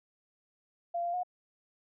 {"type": "tone with pitch steps", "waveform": "sine", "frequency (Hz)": [689, 693, 722], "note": ["F5", "F5", "F#5"], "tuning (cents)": [-24, -14, -43], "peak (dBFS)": -30, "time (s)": [0.94, 1.234], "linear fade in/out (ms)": 10, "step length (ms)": 98, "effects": []}